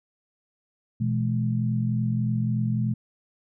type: tone cluster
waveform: sine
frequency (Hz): 122.2 / 165.6 / 212.6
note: B2 / E3 / G#3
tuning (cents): -18 / +8 / +41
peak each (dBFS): -24 / -31 / -27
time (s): 1-2.94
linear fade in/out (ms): 10
effects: none